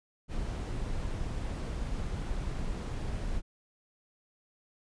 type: noise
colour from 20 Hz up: brown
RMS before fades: -34 dBFS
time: 0.28-3.42 s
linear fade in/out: 50 ms
effects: resampled to 22050 Hz